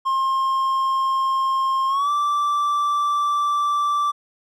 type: tone with pitch glide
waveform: triangle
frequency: 1065 to 1168.1 Hz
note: C6 to D6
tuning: +30 to -10 cents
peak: -16 dBFS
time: 0.05-4.12 s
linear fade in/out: 20 ms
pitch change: +160 cents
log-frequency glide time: 1.88-2.1 s
effects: none